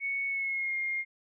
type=tone with pitch glide; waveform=sine; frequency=2217 to 2127 Hz; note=C#7 to C7; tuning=0 to +28 cents; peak=-29 dBFS; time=0-1.05 s; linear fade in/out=50 ms; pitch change=-72 cents; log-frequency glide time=0.27-0.76 s; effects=none